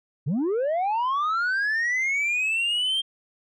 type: linear sweep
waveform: sine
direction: up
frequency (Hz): 120.6 to 3196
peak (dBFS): -19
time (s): 0.26-3.02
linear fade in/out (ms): 20
effects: tanh soft clip ceiling -21 dBFS